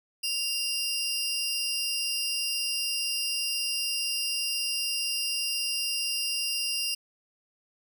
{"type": "tone pair together", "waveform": "25% pulse", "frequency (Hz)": [2784, 4961], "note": ["F7", "D#8"], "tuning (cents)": [-6, -6], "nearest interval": "minor seventh", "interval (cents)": 1000, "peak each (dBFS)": -26, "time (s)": [0.23, 6.95], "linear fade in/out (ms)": 10, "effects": []}